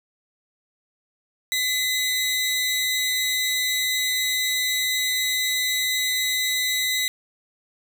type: tone pair together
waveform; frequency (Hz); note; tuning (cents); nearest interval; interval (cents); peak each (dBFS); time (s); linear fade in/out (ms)
sawtooth; 2023 / 3826; B6 / A#7; +41 / +44; major seventh; 1103; -21; 1.52-7.08; 0
effects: none